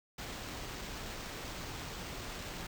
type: noise with sample-and-hold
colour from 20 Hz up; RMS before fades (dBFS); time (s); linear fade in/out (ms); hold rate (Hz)
pink; -43; 0.18-2.67; 5; 11025
effects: none